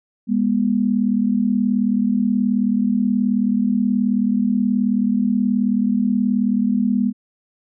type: tone pair together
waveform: sine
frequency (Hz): 204.5 / 243.2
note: G#3 / B3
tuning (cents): -26 / -26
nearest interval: minor third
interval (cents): 300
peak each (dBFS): -18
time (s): 0.27-7.13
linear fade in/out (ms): 50
effects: none